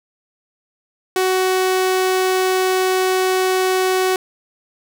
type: tone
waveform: sawtooth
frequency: 373.4 Hz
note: F#4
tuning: 16 cents sharp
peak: -11 dBFS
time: 1.16-4.16 s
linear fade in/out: 2 ms
effects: none